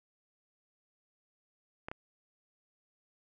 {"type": "clicks", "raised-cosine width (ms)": 0.5, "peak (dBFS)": -24, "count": 2, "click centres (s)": [1.885, 1.915], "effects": []}